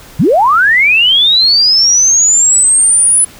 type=linear sweep; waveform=sine; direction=up; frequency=110.9 to 10090 Hz; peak=-5 dBFS; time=0.19-3.25 s; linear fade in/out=10 ms; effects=pink hiss -36 dBFS RMS until 3.39 s